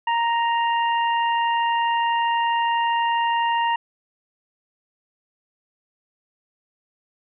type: harmonic tone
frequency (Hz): 932.3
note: A#5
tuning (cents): 0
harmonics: 1 / 2 / 3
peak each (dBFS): -19 / -28 / -30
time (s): 0.07-3.76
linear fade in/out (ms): 5
effects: none